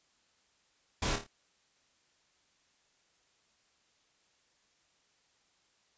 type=noise with echo; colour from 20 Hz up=pink; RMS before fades=-32 dBFS; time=1.02-1.16 s; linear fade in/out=5 ms; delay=27 ms; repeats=4; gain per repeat=-6 dB; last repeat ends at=1.268 s; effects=white hiss -71 dBFS RMS until 5.97 s + resampled to 16000 Hz